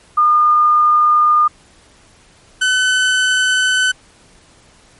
sine / 30% pulse tone pair in turn, 1215 / 1511.6 Hz, D#6 / F#6, -42 / +37 cents, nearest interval major third, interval 379 cents, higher second, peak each -8 / -9 dBFS, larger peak first, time 0.17-1.48 / 2.61-3.92 s, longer neither, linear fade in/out 10 ms, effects pink hiss -48 dBFS RMS until 4.99 s + MP3 48 kbps

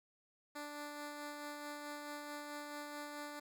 10% pulse tone with tremolo, 293.7 Hz, D4, in tune, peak -35 dBFS, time 0.55-3.4 s, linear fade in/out 10 ms, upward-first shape sine, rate 4.6 Hz, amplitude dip 30%, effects none

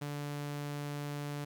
sawtooth tone, 145.3 Hz, D3, 18 cents flat, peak -33 dBFS, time 0.01-1.45 s, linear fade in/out 10 ms, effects 12-bit

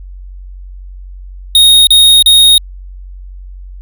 square tone bursts, 3729 Hz, A#7, in tune, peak -3 dBFS, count 3, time 1.55-2.58 s, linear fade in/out 2 ms, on 320 ms, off 35 ms, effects added 46 Hz sine -26 dBFS peak until 3.81 s

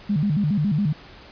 sine tone with vibrato, 175.3 Hz, F3, 7 cents sharp, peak -18 dBFS, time 0.09-0.93 s, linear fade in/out 10 ms, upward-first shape square, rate 7.2 Hz, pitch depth 270 cents each way, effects pink hiss -45 dBFS RMS until 1.31 s + resampled to 11025 Hz

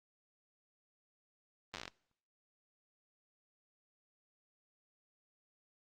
slowing click train, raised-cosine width 0.2 ms, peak -25 dBFS, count 10, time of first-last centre 1.74-1.879 s, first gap 9 ms, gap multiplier 1.13, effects noise-tail reverb RT60 0.7 s tail -23 dB re dry + Opus 32 kbps

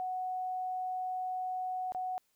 sine tone with dropouts, 740 Hz, F#5, in tune, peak -33 dBFS, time 0-2.18 s, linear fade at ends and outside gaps 0 ms, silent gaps 1.921-1.948 s, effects white hiss -75 dBFS RMS until 2.35 s

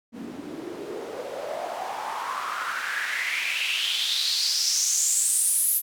white noise with band-pass filter sweep, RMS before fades -27 dBFS, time 0.12-5.82 s, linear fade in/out 50 ms, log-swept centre 230 to 12000 Hz, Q 5.2, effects none

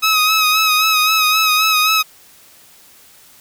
15% pulse tone with vibrato, 1271 Hz, D#6, 36 cents sharp, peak -5 dBFS, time 0.02-2.03 s, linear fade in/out 20 ms, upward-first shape sine, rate 3.8 Hz, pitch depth 41 cents each way, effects white hiss -46 dBFS RMS until 3.4 s

